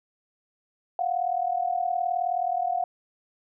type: tone pair together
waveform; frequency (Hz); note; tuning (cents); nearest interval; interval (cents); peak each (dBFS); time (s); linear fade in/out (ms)
sine; 700.9 / 740; F5 / F#5; +6 / 0; minor second; 94; -26 / -27; 0.99-2.84; 2
effects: none